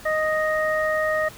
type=harmonic tone; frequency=622.3 Hz; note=D#5; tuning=in tune; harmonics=1 / 2 / 3; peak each=-22 / -28 / -25 dBFS; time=0.05-1.29 s; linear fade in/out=10 ms; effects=pink hiss -43 dBFS RMS until 1.37 s